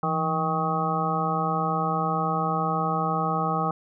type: harmonic tone with a mistuned harmonic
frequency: 158.1 Hz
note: D#3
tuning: 28 cents sharp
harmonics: 1 / 2 / 3 / 4 / 5 / 7 / 8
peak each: -28 / -36 / -33 / -35 / -28 / -30 / -29 dBFS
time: 0.03-3.71 s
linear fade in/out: 2 ms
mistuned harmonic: 1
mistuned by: +96 cents
effects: none